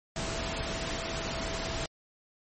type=tone in noise; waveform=sine; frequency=659.3 Hz; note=E5; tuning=in tune; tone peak=-40 dBFS; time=0.16-1.86 s; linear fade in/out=2 ms; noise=pink; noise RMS=-34 dBFS; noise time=0.16-1.86 s; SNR=-9 dB; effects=MP3 32 kbps